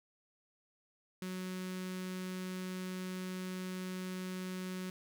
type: tone with notch filter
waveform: sawtooth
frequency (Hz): 184.7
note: F#3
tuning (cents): -3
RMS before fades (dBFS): -41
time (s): 1.22-4.9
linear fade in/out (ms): 2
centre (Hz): 720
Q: 1
effects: none